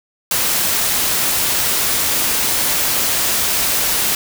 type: noise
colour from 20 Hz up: white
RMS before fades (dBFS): -17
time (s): 0.31-4.15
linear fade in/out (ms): 2
effects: none